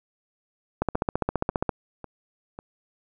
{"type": "two click trains", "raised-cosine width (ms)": 1, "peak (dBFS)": [-9, -23], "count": [14, 4], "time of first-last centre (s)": [[0.82, 1.692], [0.95, 2.589]], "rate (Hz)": [14.9, 1.83], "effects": []}